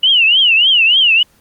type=tone with vibrato; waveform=sine; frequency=2897 Hz; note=F#7; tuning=37 cents flat; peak=-7 dBFS; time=0.03-1.23 s; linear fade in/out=5 ms; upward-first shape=triangle; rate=3.4 Hz; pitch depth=220 cents each way; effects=pink hiss -52 dBFS RMS until 1.4 s + Opus 24 kbps